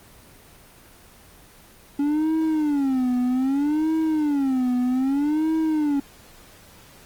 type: tone with vibrato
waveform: triangle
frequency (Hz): 281.3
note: C#4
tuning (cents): +26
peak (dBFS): -17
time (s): 1.99-6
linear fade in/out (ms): 5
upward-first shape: sine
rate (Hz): 0.63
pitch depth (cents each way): 220
effects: pink hiss -49 dBFS RMS until 7.05 s + Opus 24 kbps